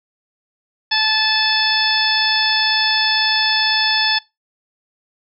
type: harmonic tone with a mistuned harmonic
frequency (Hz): 871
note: A5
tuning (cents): -18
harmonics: 1 / 2 / 3 / 4 / 5 / 6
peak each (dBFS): -23 / -20 / -24 / -20 / -22 / -20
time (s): 0.91-4.19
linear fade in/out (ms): 10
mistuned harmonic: 5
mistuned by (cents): +17
effects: noise-tail reverb RT60 0.2 s tail -19 dB re dry